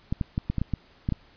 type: clicks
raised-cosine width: 5 ms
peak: -13 dBFS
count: 9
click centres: 0.125 / 0.212 / 0.379 / 0.5 / 0.583 / 0.616 / 0.737 / 1.089 / 1.123 s
effects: pink hiss -57 dBFS RMS until 1.36 s + resampled to 11025 Hz